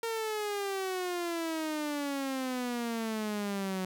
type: exponential sweep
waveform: sawtooth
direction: down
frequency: 461.3 to 185 Hz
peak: -28 dBFS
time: 0.03-3.85 s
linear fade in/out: 2 ms
effects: none